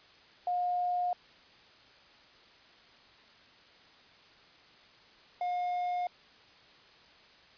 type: tone pair in turn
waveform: sine / triangle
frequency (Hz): 715 / 715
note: F5 / F5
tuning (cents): +41 / +41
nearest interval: unison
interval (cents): 0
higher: neither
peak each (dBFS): -28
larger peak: neither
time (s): 0.47-1.13 / 5.41-6.07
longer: neither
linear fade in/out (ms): 2
effects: white hiss -58 dBFS RMS until 7.57 s + resampled to 11025 Hz